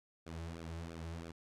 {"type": "tone with flanger", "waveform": "sawtooth", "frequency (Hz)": 82.8, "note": "E2", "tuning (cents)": 8, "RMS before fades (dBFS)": -45, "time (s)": [0.26, 1.32], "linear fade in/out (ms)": 10, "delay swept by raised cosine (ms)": [0.99, 4.29], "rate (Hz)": 3, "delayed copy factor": -0.9, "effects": ["low-pass 9000 Hz 12 dB/octave"]}